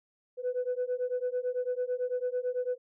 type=beating tone pair; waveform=sine; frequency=493.9 / 502.9 Hz; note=B4 / B4; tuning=0 / +31 cents; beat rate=9 Hz; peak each=-31 dBFS; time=0.37-2.78 s; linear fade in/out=50 ms; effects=tanh soft clip ceiling -24 dBFS